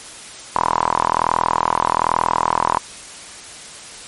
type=tone with band-pass filter; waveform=sawtooth; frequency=41.2 Hz; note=E1; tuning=in tune; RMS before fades=-18 dBFS; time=0.55-2.79 s; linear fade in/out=10 ms; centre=990 Hz; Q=8.5; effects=white hiss -36 dBFS RMS until 4.07 s + MP3 48 kbps

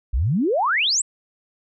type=exponential sweep; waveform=sine; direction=up; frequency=51 to 8372 Hz; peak=-17 dBFS; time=0.13-1.02 s; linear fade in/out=10 ms; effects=none

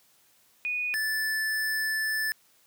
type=tone pair in turn; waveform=sine / square; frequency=2475 / 1750.1 Hz; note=D#7 / A6; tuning=-10 / -10 cents; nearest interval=tritone; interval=600 cents; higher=first; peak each=-27 dBFS; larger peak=neither; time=0.65-0.94 / 0.94-2.32 s; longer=second; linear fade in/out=0 ms; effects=white hiss -63 dBFS RMS until 2.66 s + high-pass 80 Hz 12 dB/octave

